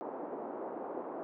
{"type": "band-pass noise", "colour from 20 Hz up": "pink", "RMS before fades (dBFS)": -41, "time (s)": [0.01, 1.23], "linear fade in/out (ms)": 0, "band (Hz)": [290, 940], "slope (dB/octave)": 24, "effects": []}